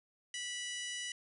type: harmonic tone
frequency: 981 Hz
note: B5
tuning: 12 cents flat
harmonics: 2 / 3 / 4 / 5 / 6 / 7 / 8 / 9 / 10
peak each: -44 / -42 / -53 / -54 / -46 / -52 / -55 / -50 / -58 dBFS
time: 0.34-1.12 s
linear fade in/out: 2 ms
effects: none